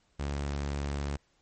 sawtooth tone, 71 Hz, C#2, 42 cents sharp, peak -27 dBFS, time 0.19-1.17 s, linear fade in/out 10 ms, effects pink hiss -70 dBFS RMS until 1.41 s + MP3 32 kbps

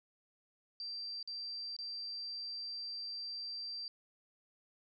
sine tone with dropouts, 4699 Hz, D8, in tune, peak -40 dBFS, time 0.8-3.88 s, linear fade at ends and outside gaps 1 ms, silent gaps 1.228-1.275 / 1.765-1.788 s, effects none

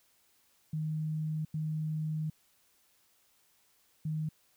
sine tone bursts at uneven times, 155.56 Hz, D#3, in tune, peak -31 dBFS, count 3, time 0.73-1.45 / 1.54-2.3 / 4.05-4.29 s, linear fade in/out 5 ms, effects white hiss -69 dBFS RMS until 4.56 s

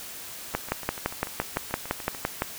two click trains, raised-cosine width 0.5 ms, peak -9 / -22 dBFS, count 12 / 12, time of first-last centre 0.55-2.421 / 0.54-2.148 s, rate 5.88 / 6.84 Hz, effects white hiss -40 dBFS RMS until 2.58 s

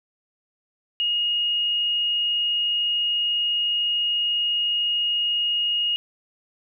sine tone, 2867 Hz, F7, 45 cents sharp, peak -20 dBFS, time 1-5.96 s, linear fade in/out 0 ms, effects none

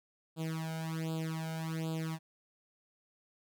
sawtooth tone with flanger, 161 Hz, E3, 41 cents flat, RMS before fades -37 dBFS, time 0.36-2.19 s, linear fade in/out 50 ms, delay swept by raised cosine 0.25 to 1.35 ms, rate 1.3 Hz, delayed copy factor +1, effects none

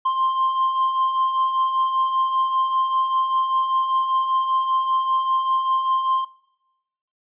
triangle beating tone pair, 1046.5 / 1051.6 Hz, C6 / C6, 0 / +8 cents, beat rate 5.1 Hz, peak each -26 / -17 dBFS, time 0.05-6.25 s, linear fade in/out 10 ms, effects noise-tail reverb RT60 1.0 s tail -22 dB re dry + resampled to 8000 Hz

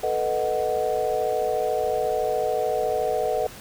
sine chord, B dominant seventh, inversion third, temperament equal, 440 / 493.9 / 622.3 / 740 Hz, A4 / B4 / D#5 / F#5, 0 / 0 / 0 / 0 cents, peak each -27 dBFS, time 0.03-3.47 s, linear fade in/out 5 ms, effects pink hiss -42 dBFS RMS until 3.6 s

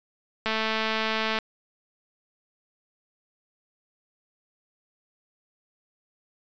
click train, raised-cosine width 0.3 ms, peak -11 dBFS, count 205, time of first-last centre 0.46-1.387 s, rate 220 Hz, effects resampled to 16000 Hz

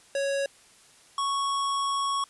square tone pair in turn, 554.4 / 1108.8 Hz, C#5 / C#6, 0 / 0 cents, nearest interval octave, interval 1200 cents, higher second, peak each -26 dBFS, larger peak neither, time 0.15-0.46 / 1.18-2.24 s, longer second, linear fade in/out 2 ms, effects white hiss -56 dBFS RMS until 2.29 s + resampled to 24000 Hz

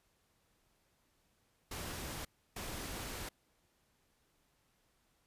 pink noise bursts at uneven times, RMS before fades -43 dBFS, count 2, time 1.71-2.25 / 2.56-3.29 s, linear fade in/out 5 ms, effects pink hiss -75 dBFS RMS until 5.26 s + resampled to 32000 Hz

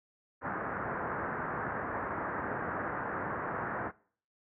white low-pass noise, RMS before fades -36 dBFS, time 0.41-3.92 s, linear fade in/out 50 ms, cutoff 1700 Hz, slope 48 dB/octave, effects noise-tail reverb RT60 0.5 s tail -22 dB re dry + high-pass 80 Hz 12 dB/octave

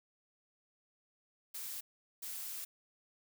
blue noise bursts at uneven times, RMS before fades -43 dBFS, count 2, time 1.54-1.81 / 2.22-2.65 s, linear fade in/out 10 ms, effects none

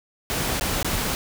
pink noise with dropouts, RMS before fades -25 dBFS, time 0.3-1.15 s, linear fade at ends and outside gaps 0 ms, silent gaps 0.597-0.61 / 0.828-0.846 s, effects none

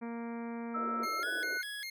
harmonic tone, 233.1 Hz, A#3, in tune, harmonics 1 / 2 / 3 / 4 / 5 / 6 / 7 / 8 / 9 / 10, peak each -38 / -45 / -50 / -49 / -55 / -56 / -58 / -59 / -60 / -57 dBFS, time 0.01-1.06 s, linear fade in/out 20 ms
sine tone with pitch glide, 1318.5 to 1488.5 Hz, E6 to F#6, 0 to +10 cents, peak -33 dBFS, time 0.74-1.62 s, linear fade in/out 10 ms, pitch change +210 cents, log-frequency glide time 1.19-1.28 s
pink band-pass noise, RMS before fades -46 dBFS, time 0.75-1.58 s, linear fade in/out 10 ms, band 300 to 690 Hz, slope 96 dB/octave
25% pulse tone with vibrato, 1888 Hz, A#6, 22 cents sharp, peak -35 dBFS, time 1.03-1.9 s, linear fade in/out 5 ms, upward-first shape square, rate 2.5 Hz, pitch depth 210 cents each way
effects none

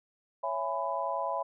sine chord, C# minor seventh, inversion none, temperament just, 554.4 / 665.2 / 831.5 / 997.9 Hz, C#5 / E5 / G#5 / B5, 0 / +16 / +2 / +18 cents, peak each -36 / -35 / -37 / -33 dBFS, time 0.43-1.43 s, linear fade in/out 10 ms, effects none

